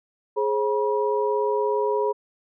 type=tone cluster; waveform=sine; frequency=418.1 / 535 / 965 Hz; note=G#4 / C5 / B5; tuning=+12 / +38 / -40 cents; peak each=-22 / -28 / -26 dBFS; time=0.36-2.13 s; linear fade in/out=20 ms; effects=none